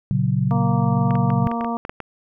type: chord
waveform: sine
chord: F# major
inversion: first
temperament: equal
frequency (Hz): 116.54 / 138.59 / 185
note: A#2 / C#3 / F#3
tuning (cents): 0 / 0 / 0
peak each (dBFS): -22 / -20 / -22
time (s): 0.11-1.47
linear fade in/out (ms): 0
type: harmonic tone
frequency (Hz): 233.1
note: A#3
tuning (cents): 0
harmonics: 1 / 2 / 3 / 4 / 5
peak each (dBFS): -24 / -32 / -28 / -29 / -31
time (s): 0.51-1.77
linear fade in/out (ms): 0
type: clicks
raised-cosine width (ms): 0.5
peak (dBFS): -15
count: 10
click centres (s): 1.108 / 1.154 / 1.303 / 1.472 / 1.515 / 1.61 / 1.646 / 1.851 / 1.895 / 2.003
effects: none